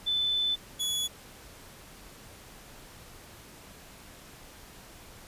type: tone pair in turn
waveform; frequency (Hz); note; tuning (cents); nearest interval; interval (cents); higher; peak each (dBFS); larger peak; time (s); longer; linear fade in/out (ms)
sine / sawtooth; 3512 / 3396; A7 / G#7; -4 / +38; minor second; 58; first; -25; neither; 0.06-0.56 / 0.79-1.08; first; 20
effects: pink hiss -50 dBFS RMS until 5.27 s + resampled to 32000 Hz